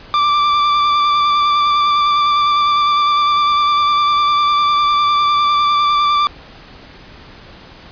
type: tone with vibrato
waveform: 45% pulse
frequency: 1174.7 Hz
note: D6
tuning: in tune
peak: -11 dBFS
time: 0.14-6.27 s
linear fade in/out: 0 ms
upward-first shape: square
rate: 9.9 Hz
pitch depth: 14 cents each way
effects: pink hiss -39 dBFS RMS until 7.91 s + resampled to 11025 Hz